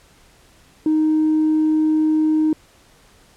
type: tone with tanh clipping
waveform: triangle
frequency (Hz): 311.1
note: D#4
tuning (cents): 0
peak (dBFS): -14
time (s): 0.86-2.53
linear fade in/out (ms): 2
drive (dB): 5
effects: pink hiss -52 dBFS RMS until 3.36 s + low-pass 11000 Hz 12 dB/octave